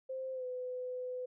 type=tone with pitch glide; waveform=sine; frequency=523.3 to 503.1 Hz; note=C5 to B4; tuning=0 to +32 cents; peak=-37 dBFS; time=0.09-1.26 s; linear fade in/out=10 ms; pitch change=-68 cents; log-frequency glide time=0.33-0.45 s; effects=none